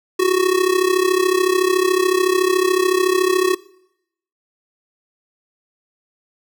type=tone with amplitude modulation; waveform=square; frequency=370 Hz; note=F#4; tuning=in tune; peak=-11 dBFS; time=0.19-3.55 s; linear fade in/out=10 ms; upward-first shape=sine; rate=33.8 Hz; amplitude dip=75%; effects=noise-tail reverb RT60 0.8 s tail -22 dB re dry